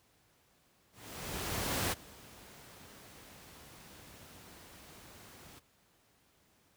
pink noise with ADSR envelope, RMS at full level -32 dBFS, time 0.92-5.6 s, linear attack 1000 ms, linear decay 24 ms, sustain -22 dB, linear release 18 ms, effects pink hiss -69 dBFS RMS until 6.76 s + high-pass 60 Hz 12 dB/octave

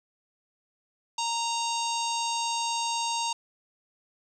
harmonic tone, 928 Hz, A#5, 8 cents flat, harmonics 1 / 3 / 4 / 5 / 6 / 7 / 8 / 9, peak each -29 / -36 / -36 / -37 / -42 / -36 / -43 / -42 dBFS, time 1.18-3.33 s, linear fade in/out 5 ms, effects 10-bit

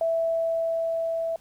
sine tone with level ramp, 659.3 Hz, E5, in tune, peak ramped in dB -21 to -25 dBFS, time 0.01-1.36 s, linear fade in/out 2 ms, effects pink hiss -58 dBFS RMS until 1.4 s

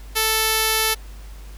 5% pulse tone with low-pass filter, 440 Hz, A4, in tune, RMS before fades -20 dBFS, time 0.15-0.95 s, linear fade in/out 20 ms, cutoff 11000 Hz, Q 4.4, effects added 50 Hz sine -35 dBFS peak until 1.57 s + pink hiss -48 dBFS RMS until 1.57 s

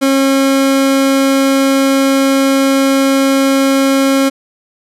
30% pulse tone, 271.3 Hz, C#4, 37 cents flat, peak -6 dBFS, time 0.01-4.3 s, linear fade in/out 20 ms, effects resampled to 32000 Hz

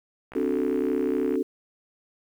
click train, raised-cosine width 0.5 ms, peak -26 dBFS, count 67, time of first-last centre 0.32-1.356 s, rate 63.7 Hz
sine chord, D dominant seventh, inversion third, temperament equal, 261.6 / 293.7 / 370 / 440 Hz, C4 / D4 / F#4 / A4, 0 / 0 / 0 / 0 cents, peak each -28 dBFS, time 0.35-1.43 s, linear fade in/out 10 ms
effects 9-bit

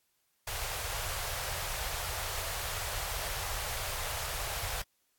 pink band-stop noise, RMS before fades -36 dBFS, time 0.47-4.82 s, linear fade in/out 5 ms, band 110 to 540 Hz, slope 24 dB/octave, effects white hiss -75 dBFS RMS until 5.18 s + AAC 64 kbps

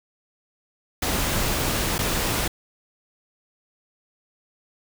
pink noise with dropouts, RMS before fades -24 dBFS, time 1.02-2.48 s, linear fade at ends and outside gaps 5 ms, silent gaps 1.982-1.989 s, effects none

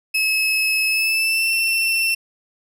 35% pulse tone with pitch glide, 2583 to 2693 Hz, E7 to E7, -36 to +36 cents, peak -15 dBFS, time 0.14-2.15 s, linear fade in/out 10 ms, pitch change +72 cents, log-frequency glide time 0.87-1.53 s, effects none

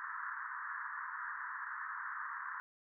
white band-pass noise, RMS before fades -43 dBFS, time 0-2.6 s, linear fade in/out 0 ms, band 970 to 1800 Hz, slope 96 dB/octave, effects none

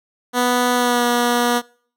10% pulse tone with pitch glide, 246.5 to 241.1 Hz, B3 to B3, -3 to -41 cents, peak -7 dBFS, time 0.33-1.62 s, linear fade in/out 50 ms, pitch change -38 cents, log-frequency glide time 0.74-1.04 s, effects noise-tail reverb RT60 0.5 s tail -24 dB re dry

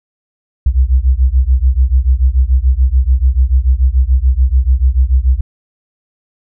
sine beating tone pair, 61.1 / 68 Hz, B1 / C#2, -18 / -33 cents, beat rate 6.9 Hz, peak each -10 / -11 dBFS, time 0.66-5.41 s, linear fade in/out 5 ms, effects none

